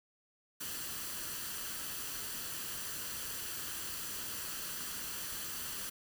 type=noise with comb filter; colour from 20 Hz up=white; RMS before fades=-41 dBFS; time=0.6-5.9 s; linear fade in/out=10 ms; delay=0.67 ms; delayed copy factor=+0.5; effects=none